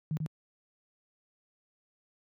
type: tone with echo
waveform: sine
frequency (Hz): 155.56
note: D#3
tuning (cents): 0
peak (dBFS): -28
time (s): 0.11-0.17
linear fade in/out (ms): 0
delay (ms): 92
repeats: 1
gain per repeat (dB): -2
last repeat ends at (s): 0.262
effects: high-pass 100 Hz 12 dB/octave